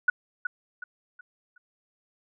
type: tone with echo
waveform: sine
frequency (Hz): 1469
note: F#6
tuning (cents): -13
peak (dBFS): -16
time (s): 0.08-0.1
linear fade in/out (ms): 5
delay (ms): 370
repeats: 4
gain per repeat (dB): -9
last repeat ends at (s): 1.58
effects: none